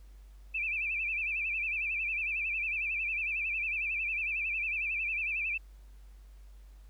sine tone with vibrato, 2498 Hz, D#7, 6 cents sharp, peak -30 dBFS, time 0.54-5.58 s, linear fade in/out 10 ms, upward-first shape sine, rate 11 Hz, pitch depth 120 cents each way, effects added 49 Hz sine -49 dBFS peak until 6.89 s + pink hiss -68 dBFS RMS until 6.89 s

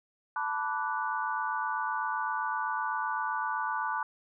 sine chord, B minor seventh, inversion third, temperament equal with one note detuned, 880 / 987.8 / 1164.5 / 1480 Hz, A5 / B5 / D6 / F#6, 0 / 0 / -15 / 0 cents, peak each -34 / -35 / -35 / -35 dBFS, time 0.36-4.03 s, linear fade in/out 2 ms, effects none

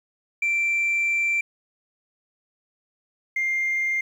sine tone pair in turn, 2349 / 2107 Hz, D7 / C7, 0 / +12 cents, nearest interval major second, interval 188 cents, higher first, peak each -18 / -20 dBFS, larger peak first, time 0.42-1.41 / 3.36-4.01 s, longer first, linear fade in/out 5 ms, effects tanh soft clip ceiling -18 dBFS + 9-bit

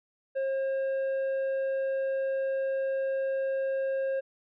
triangle tone with tanh clipping, 537 Hz, C5, 45 cents sharp, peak -28 dBFS, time 0.35-4.21 s, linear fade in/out 20 ms, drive 10 dB, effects none

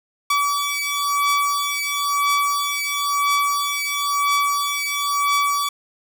sawtooth beating tone pair, 1145 / 1145.99 Hz, D6 / D6, -44 / -43 cents, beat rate 0.99 Hz, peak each -18 dBFS, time 0.3-5.69 s, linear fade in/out 5 ms, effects none

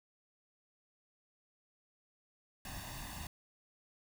pink noise with comb filter, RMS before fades -45 dBFS, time 2.65-3.27 s, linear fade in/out 2 ms, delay 1.1 ms, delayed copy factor +0.8, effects none

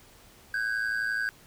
triangle ring-modulated tone, 1573 Hz, G6, 6 cents sharp, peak -22 dBFS, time 0.54-1.29 s, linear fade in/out 0 ms, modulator 55.8 Hz, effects pink hiss -55 dBFS RMS until 1.46 s

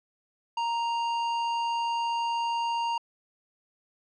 triangle tone with hard clipping, 932.3 Hz, A#5, in tune, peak -28 dBFS, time 0.57-2.98 s, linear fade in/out 5 ms, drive 17 dB, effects low-pass 5000 Hz 12 dB/octave

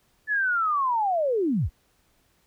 sine linear sweep, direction down, 1745 to 38.44 Hz, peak -21 dBFS, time 0.27-1.7 s, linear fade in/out 50 ms, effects pink hiss -66 dBFS RMS until 2.46 s

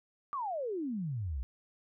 sine exponential sweep, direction down, 1200 to 58 Hz, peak -33 dBFS, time 0.33-1.43 s, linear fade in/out 0 ms, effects none

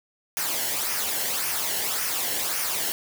white noise with flanger, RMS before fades -27 dBFS, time 0.37-2.92 s, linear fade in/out 0 ms, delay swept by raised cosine 0.25 to 0.84 ms, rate 1.8 Hz, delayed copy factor -0.55, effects none

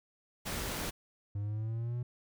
pink noise, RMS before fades -37 dBFS, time 0.45-0.91 s, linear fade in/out 20 ms
triangle linear sweep, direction up, 100.3 to 123.3 Hz, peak -31 dBFS, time 1.35-2.03 s, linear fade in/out 5 ms
effects none

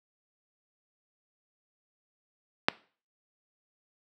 click, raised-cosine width 0.3 ms, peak -4 dBFS, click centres 2.685 s, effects noise-tail reverb RT60 0.4 s tail -20 dB re dry + high-pass 200 Hz 12 dB/octave

